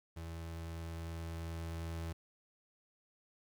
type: tone with level ramp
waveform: 35% pulse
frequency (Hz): 82.7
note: E2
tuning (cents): +6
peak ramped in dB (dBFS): -41 to -37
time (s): 0.16-2.13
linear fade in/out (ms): 10
effects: 12-bit